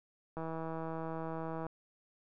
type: click train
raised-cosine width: 1 ms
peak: -27 dBFS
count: 211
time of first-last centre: 0.37-1.666 s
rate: 162 Hz
effects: none